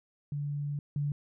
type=tone pair in turn; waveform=sine; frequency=144.7 / 144.7 Hz; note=D3 / D3; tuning=-25 / -25 cents; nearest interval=unison; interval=0 cents; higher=neither; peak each=-31 / -28 dBFS; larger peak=second; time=0.32-0.79 / 0.96-1.12 s; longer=first; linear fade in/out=2 ms; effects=none